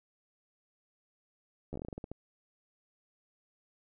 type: slowing click train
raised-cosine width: 2 ms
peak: -27 dBFS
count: 12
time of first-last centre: 1.73-2.116 s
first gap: 12 ms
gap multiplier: 1.2
effects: none